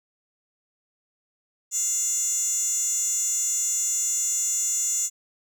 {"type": "tone with high-pass filter", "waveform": "15% pulse", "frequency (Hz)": 698.5, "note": "F5", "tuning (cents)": 0, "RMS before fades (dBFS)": -25, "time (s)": [1.71, 5.1], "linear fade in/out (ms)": 50, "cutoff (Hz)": 6900, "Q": 6.9, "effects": []}